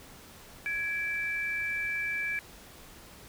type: tone pair together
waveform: sine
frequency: 1668 / 2329 Hz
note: G#6 / D7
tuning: +7 / -15 cents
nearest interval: tritone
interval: 578 cents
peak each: -34 / -31 dBFS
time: 0.66-2.39 s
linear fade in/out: 0 ms
effects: pink hiss -51 dBFS RMS until 3.28 s